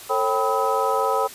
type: tone cluster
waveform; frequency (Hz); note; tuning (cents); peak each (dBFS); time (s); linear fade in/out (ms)
sine; 446.2 / 542 / 782 / 992 / 1280; A4 / C#5 / G5 / B5 / D#6; +24 / -39 / -4 / +7 / +49; -25; 0.09-1.28; 20
effects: white hiss -40 dBFS RMS until 1.34 s + resampled to 32000 Hz